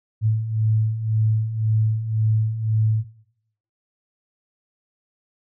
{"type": "beating tone pair", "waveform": "sine", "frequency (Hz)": [108.2, 110.1], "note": ["A2", "A2"], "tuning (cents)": [-29, 2], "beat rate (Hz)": 1.9, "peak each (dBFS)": [-24, -18], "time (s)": [0.21, 3.05], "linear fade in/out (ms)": 50, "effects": ["noise-tail reverb RT60 0.8 s tail -19 dB re dry"]}